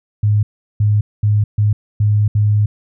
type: tone bursts at uneven times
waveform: sine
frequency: 104.8 Hz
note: G#2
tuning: 16 cents sharp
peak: -10 dBFS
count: 6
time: 0.23-0.43 / 0.8-1.01 / 1.23-1.44 / 1.58-1.73 / 2-2.28 / 2.35-2.66 s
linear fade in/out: 5 ms
effects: none